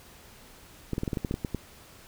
clicks, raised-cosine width 3 ms, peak -16 dBFS, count 11, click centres 0.933 / 0.981 / 1.034 / 1.078 / 1.132 / 1.172 / 1.248 / 1.311 / 1.341 / 1.448 / 1.547 s, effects pink hiss -52 dBFS RMS until 2.07 s

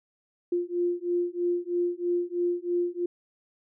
sine beating tone pair, 349.2 / 352.3 Hz, F4 / F4, 0 / +15 cents, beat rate 3.1 Hz, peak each -28 dBFS, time 0.52-3.06 s, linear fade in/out 5 ms, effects none

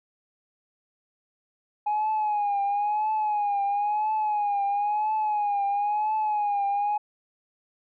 sine tone with vibrato, 832 Hz, G#5, 3 cents sharp, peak -21 dBFS, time 1.86-6.98 s, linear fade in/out 10 ms, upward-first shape triangle, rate 0.99 Hz, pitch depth 77 cents each way, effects tanh soft clip ceiling -20 dBFS

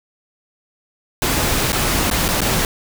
pink noise with dropouts, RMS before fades -18 dBFS, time 1.22-2.65 s, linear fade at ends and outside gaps 1 ms, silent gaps 1.721-1.729 / 2.101-2.112 / 2.281-2.287 / 2.407-2.416 s, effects none

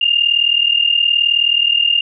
sine tone pair together, 2794 / 2833 Hz, F7 / F7, 0 / +24 cents, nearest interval unison, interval 24 cents, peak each -14 dBFS, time 0.01-2.01 s, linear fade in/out 5 ms, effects none

